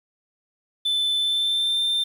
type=tone with pitch glide; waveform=sine; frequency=3520 to 3582 Hz; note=A7 to A7; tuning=0 to +30 cents; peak=-17 dBFS; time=0.85-2.04 s; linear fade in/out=10 ms; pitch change=+30 cents; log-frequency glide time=1.18-1.8 s; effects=tanh soft clip ceiling -19 dBFS + 8-bit